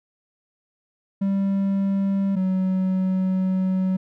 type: tone pair in turn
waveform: triangle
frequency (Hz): 196 / 187.4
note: G3 / F#3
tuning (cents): 0 / +22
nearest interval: minor second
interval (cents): 78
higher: first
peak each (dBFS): -17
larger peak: neither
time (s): 1.21-2.36 / 2.36-3.97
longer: second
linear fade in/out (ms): 10
effects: none